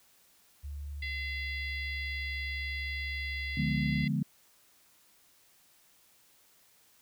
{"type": "tone with vibrato", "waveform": "sine", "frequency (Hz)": 71.7, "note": "D2", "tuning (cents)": -41, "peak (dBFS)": -37, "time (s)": [0.63, 4.06], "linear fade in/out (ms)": 20, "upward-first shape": "triangle", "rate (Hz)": 0.97, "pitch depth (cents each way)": 11}
{"type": "harmonic tone", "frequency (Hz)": 682, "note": "F5", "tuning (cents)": -41, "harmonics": [3, 4, 5, 6, 7], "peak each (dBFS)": [-36, -47, -46, -49, -49], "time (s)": [1.02, 4.08], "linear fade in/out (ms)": 5}
{"type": "chord", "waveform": "sine", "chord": "D diminished seventh", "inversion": "none", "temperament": "equal with one note detuned", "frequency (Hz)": [146.83, 174.61, 208.5, 246.9], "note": ["D3", "F3", "Ab3", "Cb4"], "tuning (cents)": [0, 0, 7, 0], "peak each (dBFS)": [-31, -35, -33, -36], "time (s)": [3.57, 4.23], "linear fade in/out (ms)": 5}
{"effects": ["white hiss -64 dBFS RMS until 7.01 s"]}